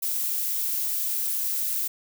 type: noise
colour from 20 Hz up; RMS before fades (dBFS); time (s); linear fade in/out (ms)
violet; -27; 0.02-1.88; 10
effects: none